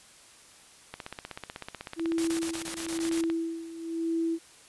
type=click train; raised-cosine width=0.3 ms; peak=-21 dBFS; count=39; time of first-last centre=0.94-3.3 s; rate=16.1 Hz
type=tone with tremolo; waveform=sine; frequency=330 Hz; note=E4; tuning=2 cents sharp; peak=-25 dBFS; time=1.96-4.39 s; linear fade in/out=50 ms; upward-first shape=sine; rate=1 Hz; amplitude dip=80%
type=noise bursts; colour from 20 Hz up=white; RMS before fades=-36 dBFS; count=9; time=2.18-3.213 s; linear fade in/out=5 ms; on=97 ms; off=20 ms
effects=white hiss -54 dBFS RMS until 4.68 s + resampled to 24000 Hz